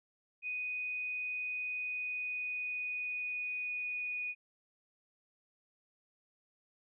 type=tone with pitch glide; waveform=sine; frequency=2489 to 2470 Hz; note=D#7 to D#7; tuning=0 to -13 cents; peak=-35 dBFS; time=0.42-4.35 s; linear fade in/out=50 ms; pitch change=-13 cents; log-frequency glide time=1.73-4.21 s; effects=none